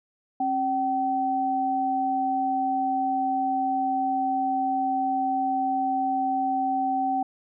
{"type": "tone pair together", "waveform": "sine", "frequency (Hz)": [269.7, 766], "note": ["C#4", "G5"], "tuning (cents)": [-47, -40], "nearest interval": "octave + tritone", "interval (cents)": 1807, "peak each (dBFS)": [-29, -23], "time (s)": [0.4, 7.23], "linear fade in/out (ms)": 5, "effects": []}